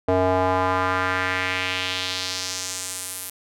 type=tone with band-pass filter sweep; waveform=square; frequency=92.5 Hz; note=F#2; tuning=in tune; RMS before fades=-24 dBFS; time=0.08-3.3 s; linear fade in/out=5 ms; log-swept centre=580 to 12000 Hz; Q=1.9; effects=none